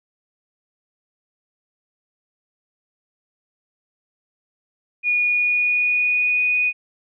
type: tone with pitch glide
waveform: sine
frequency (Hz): 2448 to 2478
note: D#7 to D#7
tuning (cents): -29 to -8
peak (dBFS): -16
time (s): 5.03-6.73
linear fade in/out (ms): 50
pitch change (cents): +21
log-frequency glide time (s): 5.29-6.55
effects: none